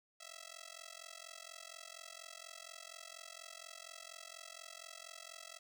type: tone with amplitude modulation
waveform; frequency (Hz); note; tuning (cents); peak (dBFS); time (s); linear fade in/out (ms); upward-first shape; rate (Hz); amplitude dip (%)
5% pulse; 658; E5; -3; -35; 0.2-5.59; 10; sine; 44.2; 100
effects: none